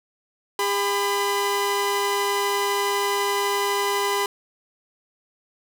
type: tone pair together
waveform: sawtooth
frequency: 403 / 1001.5 Hz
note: G4 / B5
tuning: +48 / +24 cents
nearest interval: octave + major third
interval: 1576 cents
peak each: -20 dBFS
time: 0.59-4.26 s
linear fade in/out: 2 ms
effects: none